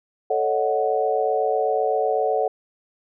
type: chord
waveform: sine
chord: D# half-diminished seventh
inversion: second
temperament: equal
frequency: 440 / 554.4 / 622.3 / 740 Hz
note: A4 / C#5 / D#5 / F#5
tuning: 0 / 0 / 0 / 0 cents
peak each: -23 / -25 / -27 / -23 dBFS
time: 0.3-2.48 s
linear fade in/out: 5 ms
effects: none